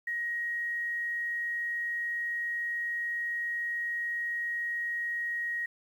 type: tone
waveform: sine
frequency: 1887 Hz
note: A#6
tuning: 21 cents sharp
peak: -30 dBFS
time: 0.07-5.66 s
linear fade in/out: 5 ms
effects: 10-bit